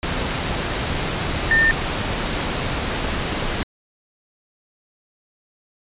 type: tone in noise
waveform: sine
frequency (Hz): 1806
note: A6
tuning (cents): +45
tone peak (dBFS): -13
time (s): 1.51-1.71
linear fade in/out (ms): 0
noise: pink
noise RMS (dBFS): -23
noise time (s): 0.03-3.63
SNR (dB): +7
effects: resampled to 8000 Hz